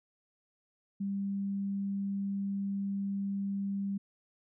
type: tone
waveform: sine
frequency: 198 Hz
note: G3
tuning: 18 cents sharp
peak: -31 dBFS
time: 1-3.98 s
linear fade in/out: 10 ms
effects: none